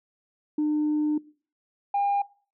sine tone pair in turn, 301.6 / 805.2 Hz, D4 / G5, +46 / +46 cents, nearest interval octave + perfect fourth, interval 1700 cents, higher second, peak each -20 / -20 dBFS, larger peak neither, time 0.58-1.18 / 1.94-2.22 s, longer first, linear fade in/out 5 ms, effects noise-tail reverb RT60 0.4 s tail -21 dB re dry + tanh soft clip ceiling -19 dBFS

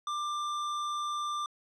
square tone, 1187 Hz, D6, 18 cents sharp, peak -32 dBFS, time 0.07-1.46 s, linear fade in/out 2 ms, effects low-pass 6000 Hz 12 dB/octave

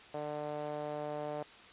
sawtooth tone with band-pass filter, 149.1 Hz, D3, 27 cents sharp, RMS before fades -39 dBFS, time 0.14-1.43 s, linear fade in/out 5 ms, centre 630 Hz, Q 2.8, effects white hiss -54 dBFS RMS until 1.72 s + resampled to 8000 Hz

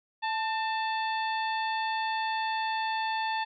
harmonic tone with a mistuned harmonic, 880 Hz, A5, in tune, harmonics 1 / 2 / 3 / 4 / 5, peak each -29 / -35 / -39 / -41 / -43 dBFS, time 0.22-3.45 s, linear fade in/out 20 ms, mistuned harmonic 2, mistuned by +39 cents, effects none

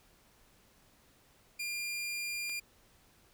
sawtooth tone, 2400 Hz, D7, 37 cents sharp, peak -32 dBFS, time 1.59-2.6 s, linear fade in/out 10 ms
clicks, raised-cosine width 0.2 ms, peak -35 dBFS, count 2, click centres 2.494 / 2.497 s
effects pink hiss -65 dBFS RMS until 3.33 s

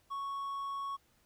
triangle tone, 1108.7 Hz, C#6, in tune, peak -34 dBFS, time 0.1-0.97 s, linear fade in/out 20 ms, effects pink hiss -70 dBFS RMS until 1.25 s

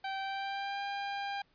sawtooth tone with pitch glide, 776 to 800.1 Hz, G5 to G5, -18 to +35 cents, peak -31 dBFS, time 0.04-1.42 s, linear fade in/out 5 ms, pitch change +53 cents, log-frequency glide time 0.18-0.82 s, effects pink hiss -70 dBFS RMS until 1.54 s + resampled to 11025 Hz

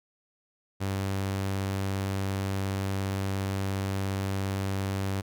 sawtooth tone, 97.2 Hz, G2, 14 cents flat, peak -24 dBFS, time 0.8-5.22 s, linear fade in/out 20 ms, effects none

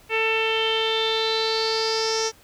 sawtooth tone with low-pass filter sweep, 445 Hz, A4, 20 cents sharp, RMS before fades -23 dBFS, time 0.09-2.32 s, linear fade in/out 50 ms, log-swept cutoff 2500 to 5800 Hz, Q 7.5, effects pink hiss -53 dBFS RMS until 2.43 s

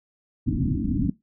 white low-pass noise, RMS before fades -24 dBFS, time 0.46-1.1 s, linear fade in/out 5 ms, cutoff 310 Hz, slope 96 dB/octave, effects noise-tail reverb RT60 0.2 s tail -20 dB re dry

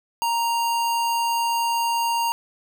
square tone, 932.3 Hz, A#5, in tune, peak -21 dBFS, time 0.22-2.32 s, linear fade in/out 0 ms, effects none

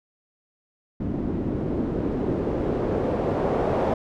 white noise with low-pass filter sweep, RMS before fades -25 dBFS, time 1-3.94 s, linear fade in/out 5 ms, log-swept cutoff 250 to 610 Hz, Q 1.6, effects none

